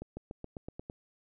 accelerating click train, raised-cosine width 2 ms, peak -27 dBFS, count 8, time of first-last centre 0.02-0.899 s, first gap 150 ms, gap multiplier 0.94, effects none

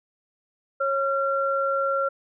sine tone pair together, 547.5 / 1370 Hz, C#5 / F6, -22 / -34 cents, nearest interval octave + major third, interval 1588 cents, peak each -24 dBFS, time 0.8-2.09 s, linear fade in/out 10 ms, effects none

